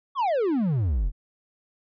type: exponential sweep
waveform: triangle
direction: down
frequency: 1168 to 36 Hz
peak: -19 dBFS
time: 0.15-1.12 s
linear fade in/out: 50 ms
effects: resampled to 11025 Hz